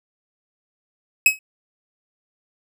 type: tone with exponential decay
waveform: 45% pulse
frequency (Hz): 2558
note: D#7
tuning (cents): +47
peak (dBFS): -7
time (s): 1.26-1.39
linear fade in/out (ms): 2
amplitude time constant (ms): 27
effects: none